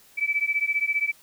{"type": "beating tone pair", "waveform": "sine", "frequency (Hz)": [2300, 2315], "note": ["D7", "D7"], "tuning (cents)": [-37, -25], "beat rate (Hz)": 15, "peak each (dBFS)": -25, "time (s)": [0.17, 1.12], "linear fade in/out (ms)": 20, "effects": ["white hiss -55 dBFS RMS until 1.22 s"]}